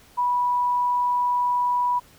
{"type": "tone", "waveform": "sine", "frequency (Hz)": 980, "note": "B5", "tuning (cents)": -14, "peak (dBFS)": -19, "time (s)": [0.17, 2], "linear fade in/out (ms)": 20, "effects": ["pink hiss -53 dBFS RMS until 2.18 s"]}